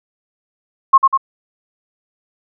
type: tone with echo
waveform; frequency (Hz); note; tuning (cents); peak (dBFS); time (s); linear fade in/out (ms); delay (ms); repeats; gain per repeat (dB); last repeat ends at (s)
sine; 1076; C6; +48; -3; 0.93-0.98; 10; 98; 2; -4; 1.176
effects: none